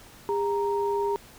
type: tone pair together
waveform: sine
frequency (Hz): 403.9 / 932.3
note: G#4 / A#5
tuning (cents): -48 / 0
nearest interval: octave + major second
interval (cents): 1448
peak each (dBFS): -25 / -28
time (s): 0.29-1.16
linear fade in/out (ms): 0
effects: pink hiss -50 dBFS RMS until 1.38 s